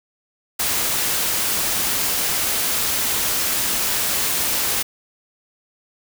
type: noise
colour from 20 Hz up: white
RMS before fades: -21 dBFS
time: 0.59-4.83 s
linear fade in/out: 10 ms
effects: none